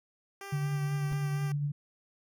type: tone with vibrato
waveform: 10% pulse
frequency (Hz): 392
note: G4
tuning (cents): 0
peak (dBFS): -33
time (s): 0.41-1.52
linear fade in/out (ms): 2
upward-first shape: sine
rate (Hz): 4.2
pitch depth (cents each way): 20
type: tone with tremolo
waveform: sine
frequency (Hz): 144.9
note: D3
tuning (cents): -23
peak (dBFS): -27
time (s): 0.52-1.72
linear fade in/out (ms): 10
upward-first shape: sine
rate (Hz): 10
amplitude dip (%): 35
type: noise with exponential growth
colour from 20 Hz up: brown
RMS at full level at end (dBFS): -40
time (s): 1.03-1.13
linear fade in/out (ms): 0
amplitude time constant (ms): 21
effects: none